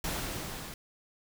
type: noise with level ramp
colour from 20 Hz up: pink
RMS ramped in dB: -33 to -43 dBFS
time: 0.04-0.74 s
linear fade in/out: 2 ms
effects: none